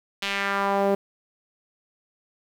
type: tone with band-pass filter sweep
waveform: sawtooth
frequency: 198.5 Hz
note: G3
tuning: 22 cents sharp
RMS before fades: -24 dBFS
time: 0.22-0.95 s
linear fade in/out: 5 ms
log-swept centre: 3200 to 480 Hz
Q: 1.8
effects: 8-bit